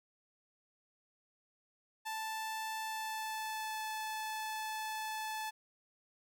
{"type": "tone with pitch glide", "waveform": "sawtooth", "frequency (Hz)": [880, 869.4], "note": ["A5", "A5"], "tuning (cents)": [0, -21], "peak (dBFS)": -34, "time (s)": [2.05, 5.51], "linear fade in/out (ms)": 20, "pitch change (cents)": -21, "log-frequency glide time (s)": [2.79, 3.83], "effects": []}